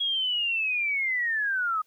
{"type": "linear sweep", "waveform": "sine", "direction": "down", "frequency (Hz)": [3322, 1237], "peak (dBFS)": -24, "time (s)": [0, 1.82], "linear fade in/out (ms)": 10, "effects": ["white hiss -68 dBFS RMS until 1.86 s"]}